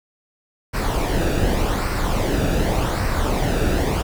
brown noise with flanger, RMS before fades -20 dBFS, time 0.73-4.03 s, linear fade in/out 20 ms, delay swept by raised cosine 0.29 to 0.97 ms, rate 0.86 Hz, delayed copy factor -0.55, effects none

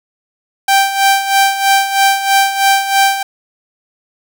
sawtooth tone with tremolo, 784 Hz, G5, in tune, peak -3 dBFS, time 0.68-3.23 s, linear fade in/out 5 ms, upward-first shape sine, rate 3.1 Hz, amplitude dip 70%, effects 7-bit

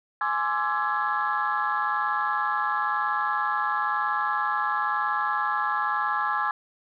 sine tone cluster, 837 / 1048 / 1169 / 1331 / 1679 Hz, G#5 / C6 / D6 / E6 / G#6, +13 / +2 / -8 / +16 / +18 cents, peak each -29 dBFS, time 0.21-6.51 s, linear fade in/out 2 ms, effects tanh soft clip ceiling -15 dBFS

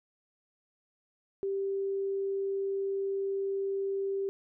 sine tone, 392 Hz, G4, in tune, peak -29 dBFS, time 1.43-4.29 s, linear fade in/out 0 ms, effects none

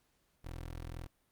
20% pulse tone, 41.84 Hz, E1, 27 cents sharp, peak -37 dBFS, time 0.44-1.07 s, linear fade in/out 10 ms, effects pink hiss -75 dBFS RMS until 1.31 s + Opus 48 kbps

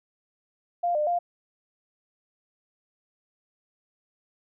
sine tone with pitch steps, 698 / 601 / 699 Hz, F5 / D5 / F5, -1 / +40 / +1 cents, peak -22 dBFS, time 0.83-1.19 s, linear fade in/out 10 ms, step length 120 ms, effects none

